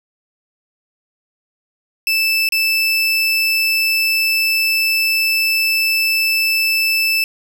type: tone with dropouts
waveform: 30% pulse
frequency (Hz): 2637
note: E7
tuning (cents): 0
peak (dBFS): -11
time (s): 2.07-7.24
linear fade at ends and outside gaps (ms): 1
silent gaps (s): 2.489-2.522
effects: none